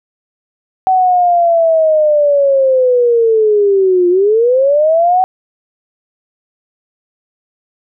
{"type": "linear two-way sweep", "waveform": "sine", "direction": "down then up", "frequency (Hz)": [757, 349.2, 757], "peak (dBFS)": -7, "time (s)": [0.87, 5.24], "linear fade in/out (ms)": 0, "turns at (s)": 4.09, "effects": []}